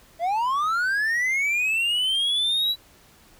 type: linear sweep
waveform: triangle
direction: up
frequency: 646 to 3951 Hz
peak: -19 dBFS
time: 0.19-2.76 s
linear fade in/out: 50 ms
effects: pink hiss -54 dBFS RMS until 3.39 s